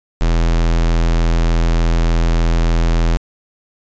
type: tone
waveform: square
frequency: 41.69 Hz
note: E1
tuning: 20 cents sharp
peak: -12 dBFS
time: 0.21-3.17 s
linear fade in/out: 0 ms
effects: resampled to 16000 Hz

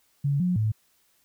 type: tone with pitch steps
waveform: sine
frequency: 141.5 / 179.8 / 108.5 Hz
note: C#3 / F#3 / A2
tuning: +36 / -49 / -24 cents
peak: -21 dBFS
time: 0.24-0.72 s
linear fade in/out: 10 ms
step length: 160 ms
effects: white hiss -66 dBFS RMS until 1.24 s

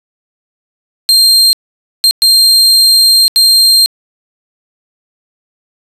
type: tone bursts at uneven times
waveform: 40% pulse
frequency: 4186 Hz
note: C8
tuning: in tune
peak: -3 dBFS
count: 4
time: 1.09-1.53 / 2.04-2.11 / 2.22-3.28 / 3.36-3.86 s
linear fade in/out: 0 ms
effects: resampled to 32000 Hz + 7-bit

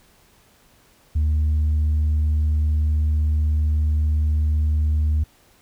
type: tone with tanh clipping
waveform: sine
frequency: 76.3 Hz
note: D#2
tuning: 33 cents flat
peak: -17 dBFS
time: 1.15-5.24 s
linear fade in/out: 10 ms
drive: 1 dB
effects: pink hiss -56 dBFS RMS until 5.61 s

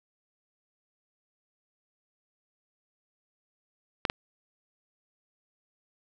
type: clicks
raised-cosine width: 0.3 ms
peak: -9 dBFS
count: 2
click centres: 4.052 / 4.099 s
effects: none

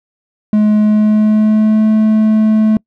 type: tone with pitch glide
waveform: triangle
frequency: 211.8 to 216.9 Hz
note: G#3 to A3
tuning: +34 to -25 cents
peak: -5 dBFS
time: 0.53-2.77 s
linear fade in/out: 2 ms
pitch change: +41 cents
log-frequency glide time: 0.79-1.87 s
effects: noise-tail reverb RT60 0.1 s tail -26 dB re dry

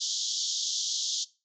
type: band-pass noise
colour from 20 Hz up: white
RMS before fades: -31 dBFS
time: 0-1.25 s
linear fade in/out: 20 ms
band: 3200 to 6900 Hz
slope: 96 dB/octave
effects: noise-tail reverb RT60 0.3 s tail -20 dB re dry

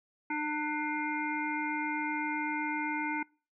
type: harmonic tone with a mistuned harmonic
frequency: 301.3 Hz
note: D4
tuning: 44 cents sharp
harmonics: 1 / 3 / 5 / 7 / 8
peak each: -35 / -35 / -39 / -37 / -44 dBFS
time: 0.3-3.23 s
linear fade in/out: 5 ms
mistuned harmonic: 5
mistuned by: -25 cents
effects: noise-tail reverb RT60 0.4 s tail -26 dB re dry

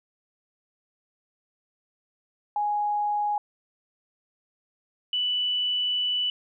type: tone pair in turn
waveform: sine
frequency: 830.6 / 2972 Hz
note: G#5 / F#7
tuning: 0 / +7 cents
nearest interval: octave + minor seventh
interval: 2207 cents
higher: second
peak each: -23 dBFS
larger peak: neither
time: 2.56-3.38 / 5.13-6.3 s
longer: second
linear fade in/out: 2 ms
effects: none

